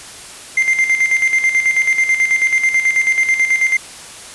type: tone with tremolo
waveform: triangle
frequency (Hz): 2093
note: C7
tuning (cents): 0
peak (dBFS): -8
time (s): 0.57-3.77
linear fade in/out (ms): 5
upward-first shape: square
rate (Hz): 9.2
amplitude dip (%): 60
effects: white hiss -34 dBFS RMS until 4.34 s + resampled to 24000 Hz